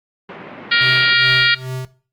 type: band-pass noise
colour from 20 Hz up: pink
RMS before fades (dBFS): -35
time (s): 0.29-1.14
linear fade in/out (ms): 2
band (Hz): 160 to 2600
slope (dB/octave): 24
type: harmonic tone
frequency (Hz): 470.1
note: A#4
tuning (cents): +15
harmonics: 3 / 4 / 5 / 6 / 7 / 8 / 9 / 10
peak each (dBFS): -17 / -17 / -20 / -22 / -19 / -22 / -21 / -24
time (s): 0.71-1.55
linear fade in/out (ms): 10
type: tone with tremolo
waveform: square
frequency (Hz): 129.3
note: C3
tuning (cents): -20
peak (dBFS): -23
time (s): 0.81-1.85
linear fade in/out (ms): 0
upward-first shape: sine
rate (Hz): 2.4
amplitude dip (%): 85
effects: noise-tail reverb RT60 0.4 s tail -18 dB re dry + Opus 48 kbps